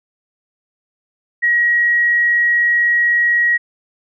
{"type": "tone", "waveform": "sine", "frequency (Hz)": 1902, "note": "A#6", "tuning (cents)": 34, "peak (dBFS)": -11, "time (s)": [1.42, 3.58], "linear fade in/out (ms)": 20, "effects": []}